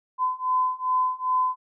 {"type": "beating tone pair", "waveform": "sine", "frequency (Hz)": [1016, 1018.5], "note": ["B5", "C6"], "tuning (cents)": [49, -47], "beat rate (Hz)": 2.5, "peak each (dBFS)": [-25, -24], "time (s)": [0.18, 1.56], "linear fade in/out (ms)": 50, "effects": []}